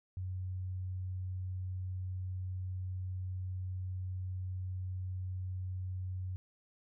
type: tone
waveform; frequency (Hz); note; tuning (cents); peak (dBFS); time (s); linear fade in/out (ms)
sine; 92.5; F#2; 0; -36; 0.17-6.36; 0
effects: none